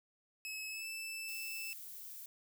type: tone with pitch glide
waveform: sawtooth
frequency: 2578 to 2641 Hz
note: E7 to E7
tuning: -39 to +3 cents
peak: -38 dBFS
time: 0.45-1.73 s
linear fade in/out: 0 ms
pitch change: +42 cents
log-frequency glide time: 0.69-0.87 s
type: noise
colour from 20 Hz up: violet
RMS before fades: -49 dBFS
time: 1.28-2.26 s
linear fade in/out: 2 ms
effects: none